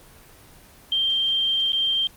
sine tone with dropouts, 3162 Hz, G7, 14 cents sharp, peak -19 dBFS, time 0.92-2.07 s, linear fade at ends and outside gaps 1 ms, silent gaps 1.721-1.731 s, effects pink hiss -49 dBFS RMS until 2.16 s + Opus 24 kbps

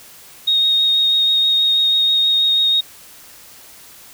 sine tone with vibrato, 3729 Hz, A#7, in tune, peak -12 dBFS, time 0.47-2.81 s, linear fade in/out 10 ms, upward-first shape triangle, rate 6.2 Hz, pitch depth 14 cents each way, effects white hiss -42 dBFS RMS until 4.13 s

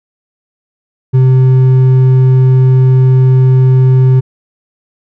triangle tone with hard clipping, 129.6 Hz, C3, 16 cents flat, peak -5 dBFS, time 1.13-4.21 s, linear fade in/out 20 ms, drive 8 dB, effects none

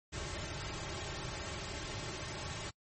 pink noise with comb filter, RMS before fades -41 dBFS, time 0.12-2.71 s, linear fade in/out 20 ms, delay 4.1 ms, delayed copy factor -0.65, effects noise-tail reverb RT60 0.1 s tail -26 dB re dry + MP3 32 kbps

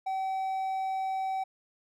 triangle tone, 765 Hz, G5, 42 cents flat, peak -27 dBFS, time 0.06-1.44 s, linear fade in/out 10 ms, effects none

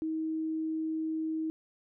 sine tone, 317.6 Hz, D#4, 36 cents sharp, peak -30 dBFS, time 0.02-1.5 s, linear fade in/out 0 ms, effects none

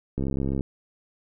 click train, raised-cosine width 3 ms, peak -15 dBFS, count 30, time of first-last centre 0.18-0.608 s, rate 67.7 Hz, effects none

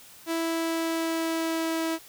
sawtooth tone with pitch glide, 329.6 to 325.4 Hz, E4 to E4, 0 to -22 cents, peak -22 dBFS, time 0.26-1.99 s, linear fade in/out 50 ms, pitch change -22 cents, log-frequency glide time 0.36-1.79 s, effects white hiss -50 dBFS RMS until 2.08 s

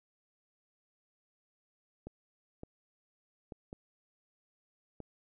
clicks, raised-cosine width 2 ms, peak -30 dBFS, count 5, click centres 2.07 / 2.634 / 3.522 / 3.729 / 5.003 s, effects none

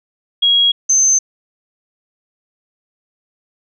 sine tone pair in turn, 3300 / 6230 Hz, G#7 / G8, -12 / -12 cents, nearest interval major seventh, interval 1100 cents, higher second, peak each -9 dBFS, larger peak neither, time 0.42-0.72 / 0.89-1.19 s, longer neither, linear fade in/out 10 ms, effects none

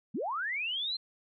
sine linear sweep, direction up, 158.7 to 4200 Hz, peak -31 dBFS, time 0.14-0.97 s, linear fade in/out 10 ms, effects none

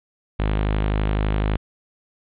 sawtooth tone, 51.91 Hz, G#1, in tune, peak -15 dBFS, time 0.39-1.57 s, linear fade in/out 10 ms, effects resampled to 8000 Hz + 9-bit

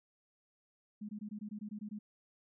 sine tone bursts, 209.8 Hz, G#3, 18 cents sharp, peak -40 dBFS, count 10, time 1.01-1.99 s, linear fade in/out 10 ms, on 80 ms, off 20 ms, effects none

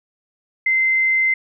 sine tone, 2073 Hz, C7, 17 cents flat, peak -14 dBFS, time 0.66-1.34 s, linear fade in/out 5 ms, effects none

